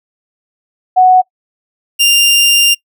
sine / sawtooth tone pair in turn, 740 / 2794 Hz, F#5 / F7, 0 / 0 cents, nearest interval octave + major seventh, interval 2300 cents, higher second, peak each -3 dBFS, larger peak neither, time 0.96-1.22 / 1.99-2.75 s, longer second, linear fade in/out 20 ms, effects noise-tail reverb RT60 0.1 s tail -24 dB re dry

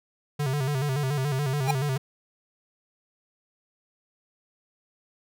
square tone with vibrato, 139 Hz, C#3, 5 cents sharp, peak -25 dBFS, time 0.39-1.98 s, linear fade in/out 10 ms, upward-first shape square, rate 7 Hz, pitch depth 94 cents each way
square tone with exponential growth, 807 Hz, G#5, 50 cents flat, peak -19 dBFS, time 1.62-1.71 s, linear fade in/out 5 ms, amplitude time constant 18 ms
effects none

